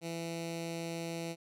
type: tone with notch filter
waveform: 10% pulse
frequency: 166.9 Hz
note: E3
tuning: 22 cents sharp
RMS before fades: -39 dBFS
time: 0.01-1.36 s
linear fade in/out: 50 ms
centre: 1100 Hz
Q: 0.98
effects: low-pass 12000 Hz 12 dB/octave